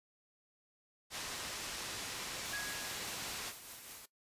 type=low-pass noise; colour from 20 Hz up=white; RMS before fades=-43 dBFS; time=1.1-3.53 s; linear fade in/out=50 ms; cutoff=6600 Hz; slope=12 dB/octave
type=noise with tremolo; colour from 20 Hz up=white; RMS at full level=-48 dBFS; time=2.44-4.06 s; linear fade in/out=10 ms; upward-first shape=triangle; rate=4.9 Hz; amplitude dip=40%
type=tone with exponential decay; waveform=sine; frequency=1661.2 Hz; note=G#6; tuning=in tune; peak=-37 dBFS; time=2.53-3.5 s; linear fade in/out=5 ms; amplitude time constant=210 ms
effects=noise-tail reverb RT60 0.1 s tail -17 dB re dry + resampled to 32000 Hz